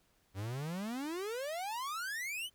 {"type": "exponential sweep", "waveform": "45% pulse", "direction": "up", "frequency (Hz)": [92.5, 3136], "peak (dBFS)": -37, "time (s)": [0.34, 2.5], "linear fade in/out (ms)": 50, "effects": ["pink hiss -72 dBFS RMS until 2.54 s"]}